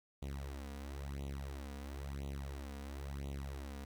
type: tone with flanger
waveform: sawtooth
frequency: 69.3 Hz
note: C#2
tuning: in tune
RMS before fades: -44 dBFS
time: 0.22-3.85 s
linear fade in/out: 5 ms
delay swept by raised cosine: 0.28 to 4.18 ms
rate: 0.98 Hz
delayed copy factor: +0.85
effects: 11-bit